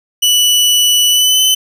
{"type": "tone with pitch glide", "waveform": "sawtooth", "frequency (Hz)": [2960, 3033], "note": ["F#7", "F#7"], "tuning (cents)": [0, 42], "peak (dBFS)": -5, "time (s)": [0.22, 1.55], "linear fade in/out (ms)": 10, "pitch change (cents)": 42, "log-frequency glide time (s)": [1.08, 1.41], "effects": []}